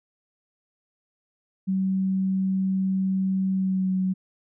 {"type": "tone with pitch glide", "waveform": "sine", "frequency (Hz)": [190.3, 187.25], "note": ["F#3", "F#3"], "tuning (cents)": [49, 21], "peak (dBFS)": -21, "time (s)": [1.67, 4.14], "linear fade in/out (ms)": 20, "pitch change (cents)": -28, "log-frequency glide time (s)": [3.53, 3.92], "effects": []}